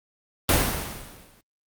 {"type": "noise with exponential decay", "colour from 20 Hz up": "pink", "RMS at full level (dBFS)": -17, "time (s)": [0.49, 1.41], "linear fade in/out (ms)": 2, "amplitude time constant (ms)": 200, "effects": ["Opus 32 kbps"]}